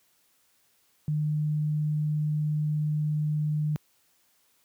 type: tone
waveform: sine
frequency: 151.4 Hz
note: D#3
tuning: 47 cents flat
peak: -24 dBFS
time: 1.08-3.76 s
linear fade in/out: 0 ms
effects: white hiss -67 dBFS RMS until 4.64 s + high-pass 60 Hz 12 dB/octave